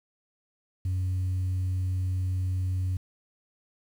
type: tone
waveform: sine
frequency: 92.5 Hz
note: F#2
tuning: in tune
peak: -23 dBFS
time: 0.85-2.97 s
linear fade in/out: 5 ms
effects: tanh soft clip ceiling -24 dBFS + 9-bit